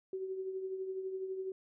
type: tone with tremolo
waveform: sine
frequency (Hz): 379.2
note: F#4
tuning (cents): +43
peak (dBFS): -34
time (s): 0.13-1.52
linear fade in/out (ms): 2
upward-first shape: triangle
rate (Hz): 12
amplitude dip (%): 55
effects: none